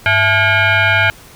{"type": "tone with frequency modulation", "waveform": "sine", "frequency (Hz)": 100.4, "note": "G2", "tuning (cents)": 42, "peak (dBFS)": -9, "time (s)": [0.06, 1.1], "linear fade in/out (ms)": 0, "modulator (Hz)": 764, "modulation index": 3.2, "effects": ["pink hiss -40 dBFS RMS until 1.35 s"]}